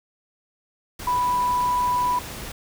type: tone in noise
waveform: sine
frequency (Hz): 987.8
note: B5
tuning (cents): 0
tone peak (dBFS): -19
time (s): 1.07-2.19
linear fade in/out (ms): 5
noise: pink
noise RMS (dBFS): -35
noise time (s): 0.99-2.52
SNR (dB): +13
effects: none